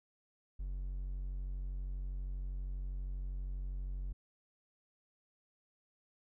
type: tone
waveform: triangle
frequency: 46.25 Hz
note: F#1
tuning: in tune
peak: -35 dBFS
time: 0.59-4.13 s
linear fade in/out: 10 ms
effects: none